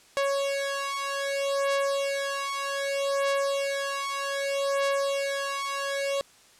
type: beating tone pair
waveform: sawtooth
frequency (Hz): 554.4 / 555.04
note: C#5 / C#5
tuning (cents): 0 / +2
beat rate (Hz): 0.64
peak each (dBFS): -25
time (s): 0.17-6.21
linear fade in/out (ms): 0
effects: white hiss -56 dBFS RMS until 6.59 s + low-pass 9000 Hz 12 dB/octave